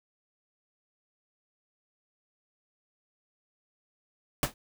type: noise with exponential decay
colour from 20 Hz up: pink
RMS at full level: -22 dBFS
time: 4.43-4.54 s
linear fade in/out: 2 ms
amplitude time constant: 22 ms
effects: none